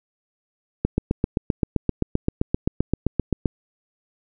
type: click train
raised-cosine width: 3 ms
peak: -6 dBFS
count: 21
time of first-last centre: 0.85-3.458 s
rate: 7.67 Hz
effects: none